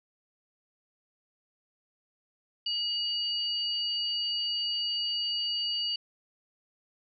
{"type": "tone pair together", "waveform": "sine", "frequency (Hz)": [2900, 4603], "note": ["F#7", "D8"], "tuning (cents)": [-35, -36], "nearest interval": "minor sixth", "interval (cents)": 799, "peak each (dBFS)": [-31, -31], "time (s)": [2.66, 5.96], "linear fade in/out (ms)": 5, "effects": []}